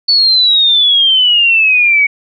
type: exponential sweep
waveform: sine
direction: down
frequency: 4490 to 2233 Hz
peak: -6 dBFS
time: 0.08-2.07 s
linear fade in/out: 10 ms
effects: none